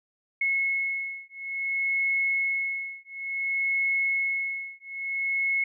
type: beating tone pair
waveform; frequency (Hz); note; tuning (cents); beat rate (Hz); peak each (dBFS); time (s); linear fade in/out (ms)
sine; 2182 / 2182.57; C#7 / C#7; -28 / -27; 0.57; -28; 0.41-5.64; 5
effects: none